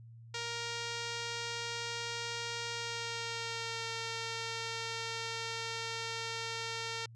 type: tone with pitch glide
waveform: 5% pulse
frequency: 467.9 to 455.9 Hz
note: A#4 to A#4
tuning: +6 to -39 cents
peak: -25 dBFS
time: 0.34-7.06 s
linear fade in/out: 5 ms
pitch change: -45 cents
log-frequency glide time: 2.73-3.87 s
effects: added 115 Hz sine -50 dBFS peak until 7.15 s + resampled to 22050 Hz